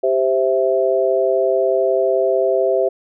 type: chord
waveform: sine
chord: C major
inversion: second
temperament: equal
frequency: 392 / 523.3 / 659.3 Hz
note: G4 / C5 / E5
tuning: 0 / 0 / 0 cents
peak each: -18 dBFS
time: 0.03-2.89 s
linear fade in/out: 10 ms
effects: none